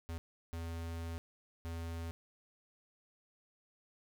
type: tone bursts at uneven times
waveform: square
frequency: 83.2 Hz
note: E2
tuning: 17 cents sharp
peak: -40 dBFS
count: 3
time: 0.09-0.18 / 0.53-1.18 / 1.65-2.11 s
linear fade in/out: 0 ms
effects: 13-bit